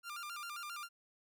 sawtooth tone with vibrato, 1289 Hz, E6, 39 cents flat, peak -39 dBFS, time 0.03-0.89 s, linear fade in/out 50 ms, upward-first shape square, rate 7.5 Hz, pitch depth 130 cents each way, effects none

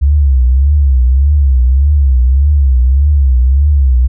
sine tone with vibrato, 67.5 Hz, C#2, 45 cents flat, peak -5 dBFS, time 0.01-4.08 s, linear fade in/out 20 ms, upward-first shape triangle, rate 1.7 Hz, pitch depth 180 cents each way, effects none

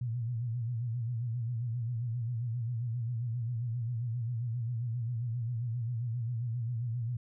sine tone with vibrato, 118.1 Hz, A#2, 23 cents sharp, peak -31 dBFS, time 0.01-7.17 s, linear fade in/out 5 ms, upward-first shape sine, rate 7.5 Hz, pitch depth 100 cents each way, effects none

